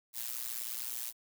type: noise with amplitude modulation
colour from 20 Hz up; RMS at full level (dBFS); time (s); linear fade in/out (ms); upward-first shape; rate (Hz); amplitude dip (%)
blue; -35; 0.13-1.13; 50; sine; 119; 100
effects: none